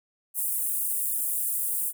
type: high-pass noise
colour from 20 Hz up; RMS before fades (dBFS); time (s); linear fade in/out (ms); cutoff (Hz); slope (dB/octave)
pink; -28; 0.34-1.93; 50; 8800; 48
effects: none